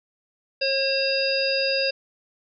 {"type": "harmonic tone", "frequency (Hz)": 541, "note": "C#5", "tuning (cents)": -42, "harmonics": [1, 3, 5, 7, 9], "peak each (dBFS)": [-24, -33, -27, -35, -25], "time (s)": [0.61, 1.91], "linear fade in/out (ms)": 10, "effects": []}